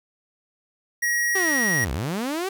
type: tone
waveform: square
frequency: 1900 Hz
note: A#6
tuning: 33 cents sharp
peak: -21 dBFS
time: 1.02-1.85 s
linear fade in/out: 10 ms
type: linear two-way sweep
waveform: sawtooth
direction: down then up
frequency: 395.8 to 56.8 to 395.8 Hz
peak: -21 dBFS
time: 1.35-2.49 s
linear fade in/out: 5 ms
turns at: 1.92 s
effects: 9-bit